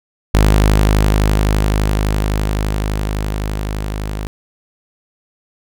sawtooth tone with level ramp, 51.8 Hz, G#1, 4 cents flat, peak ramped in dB -4 to -17 dBFS, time 0.34-4.27 s, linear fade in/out 0 ms, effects none

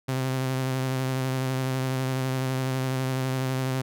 sawtooth tone with vibrato, 130.81 Hz, C3, in tune, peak -21 dBFS, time 0.08-3.82 s, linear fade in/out 10 ms, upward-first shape sine, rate 12 Hz, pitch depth 23 cents each way, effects none

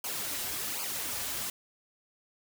white noise with flanger, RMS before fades -35 dBFS, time 0.04-1.5 s, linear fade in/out 2 ms, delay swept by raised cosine 0.53 to 6.53 ms, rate 1.3 Hz, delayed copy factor -0.8, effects none

